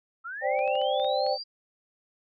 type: linear sweep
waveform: sine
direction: up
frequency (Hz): 1298 to 4834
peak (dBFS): -34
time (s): 0.24-1.44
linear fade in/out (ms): 20
type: chord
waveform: sine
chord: C suspended second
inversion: none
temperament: just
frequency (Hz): 523.3 / 588.7 / 784.9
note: C5 / D5 / G5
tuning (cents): 0 / +4 / +2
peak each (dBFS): -28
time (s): 0.41-1.38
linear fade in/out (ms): 50
type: clicks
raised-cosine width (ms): 0.3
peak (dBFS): -30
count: 7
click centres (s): 0.591 / 0.677 / 0.754 / 0.816 / 0.998 / 1.046 / 1.265
effects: none